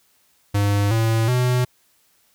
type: tone with pitch steps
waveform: square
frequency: 101.6 / 112.73 / 125.08 Hz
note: G#2 / A2 / B2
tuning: -38 / +42 / +22 cents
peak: -17 dBFS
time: 0.54-1.65 s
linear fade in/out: 10 ms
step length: 370 ms
effects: white hiss -61 dBFS RMS until 2.34 s